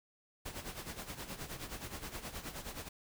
pink noise with tremolo, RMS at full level -42 dBFS, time 0.45-2.89 s, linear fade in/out 10 ms, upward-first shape sine, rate 9.5 Hz, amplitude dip 70%, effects none

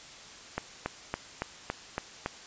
click train, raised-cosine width 0.5 ms, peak -15 dBFS, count 7, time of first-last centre 0.58-2.261 s, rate 3.57 Hz, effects white hiss -48 dBFS RMS until 2.46 s + resampled to 16000 Hz

